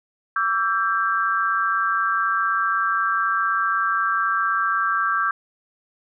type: tone cluster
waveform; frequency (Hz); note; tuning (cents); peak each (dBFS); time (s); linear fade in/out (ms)
sine; 1148 / 1332 / 1587; D6 / E6 / G6; -40 / +18 / +21; -23; 0.36-5.31; 2
effects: none